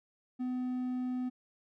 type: tone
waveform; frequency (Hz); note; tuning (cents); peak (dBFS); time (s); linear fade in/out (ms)
triangle; 251.9; B3; +34; -30; 0.39-1.3; 20
effects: none